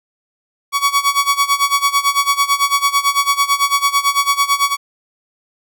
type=tone with tremolo; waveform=sawtooth; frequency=1125 Hz; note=C#6; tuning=25 cents sharp; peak=-6 dBFS; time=0.72-4.77 s; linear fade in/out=50 ms; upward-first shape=sine; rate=9 Hz; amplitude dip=85%; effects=none